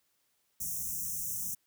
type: band-stop noise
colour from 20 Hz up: white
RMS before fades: -36 dBFS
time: 0.6-1.55 s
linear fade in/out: 10 ms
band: 220 to 5700 Hz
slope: 96 dB/octave
effects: white hiss -75 dBFS RMS until 1.66 s